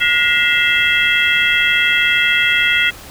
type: tone cluster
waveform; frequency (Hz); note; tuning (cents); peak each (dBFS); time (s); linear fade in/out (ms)
sine; 1435 / 1924 / 2077 / 2666 / 3283; F6 / B6 / C7 / E7 / G#7; +47 / -46 / -13 / +19 / -21; -18; 0-2.91; 20
effects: pink hiss -36 dBFS RMS until 3.1 s